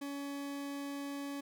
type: tone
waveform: 40% pulse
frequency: 281.6 Hz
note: C#4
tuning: 27 cents sharp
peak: -38 dBFS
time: 0.01-1.41 s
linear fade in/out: 10 ms
effects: none